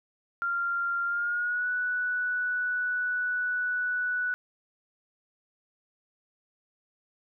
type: tone with pitch glide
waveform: sine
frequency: 1389 to 1480.1 Hz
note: F6 to F#6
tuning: -10 to 0 cents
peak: -26 dBFS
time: 0.42-4.34 s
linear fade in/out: 0 ms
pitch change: +110 cents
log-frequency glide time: 1.05-1.69 s
effects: none